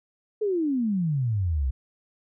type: exponential sweep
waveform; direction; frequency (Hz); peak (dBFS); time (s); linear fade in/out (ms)
sine; down; 440 to 61.3; -22; 0.41-1.71; 10
effects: none